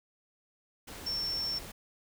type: tone in noise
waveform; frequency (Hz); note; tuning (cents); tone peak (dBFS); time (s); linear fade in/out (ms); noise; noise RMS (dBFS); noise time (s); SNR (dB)
sine; 5430; F8; -50; -31; 1.06-1.59; 10; pink; -45; 0.87-1.72; +11
effects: none